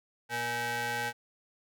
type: ring-modulated tone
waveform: sawtooth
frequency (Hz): 357.2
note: F4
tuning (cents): +39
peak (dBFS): -24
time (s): 0.29-1.13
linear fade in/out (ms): 50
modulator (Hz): 1190
effects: none